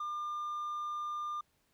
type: tone with hard clipping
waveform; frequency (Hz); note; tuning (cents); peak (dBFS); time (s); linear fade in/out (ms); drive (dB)
sine; 1200; D6; +37; -36; 0-1.41; 5; 2
effects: pink hiss -74 dBFS RMS until 1.73 s